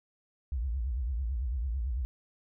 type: tone with vibrato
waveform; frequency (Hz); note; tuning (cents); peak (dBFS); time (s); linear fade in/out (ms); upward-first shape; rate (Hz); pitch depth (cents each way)
sine; 62; B1; +7; -29; 0.52-2.05; 0; triangle; 9; 270
effects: none